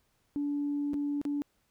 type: tone with dropouts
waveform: sine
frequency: 288.4 Hz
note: D4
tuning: 31 cents flat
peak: -28 dBFS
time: 0.36-1.42 s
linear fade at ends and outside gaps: 0 ms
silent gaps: 0.934-0.941 / 1.215-1.252 s
effects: tanh soft clip ceiling -24 dBFS + pink hiss -73 dBFS RMS until 1.7 s